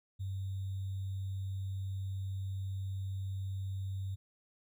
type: tone with sample-and-hold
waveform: sine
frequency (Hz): 96.3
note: G2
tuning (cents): -30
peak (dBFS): -35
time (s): 0.19-4.16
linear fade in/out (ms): 20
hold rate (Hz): 3675
effects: none